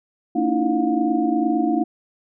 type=tone cluster; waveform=sine; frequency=228.9 / 286.2 / 314.9 / 337.3 / 714 Hz; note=A#3 / D4 / D#4 / E4 / F5; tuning=-31 / -45 / +21 / +40 / +38 cents; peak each=-25 / -23 / -21 / -26 / -25 dBFS; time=0.35-1.84 s; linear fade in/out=10 ms; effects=none